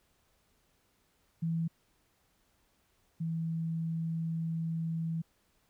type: tone pair in turn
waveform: sine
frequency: 164.81 / 163.67 Hz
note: E3 / E3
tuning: 0 / -12 cents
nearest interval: unison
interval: 12 cents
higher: first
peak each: -29 / -31 dBFS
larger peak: first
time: 1.42-1.68 / 3.2-5.22 s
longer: second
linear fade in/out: 10 ms
effects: pink hiss -72 dBFS RMS until 5.69 s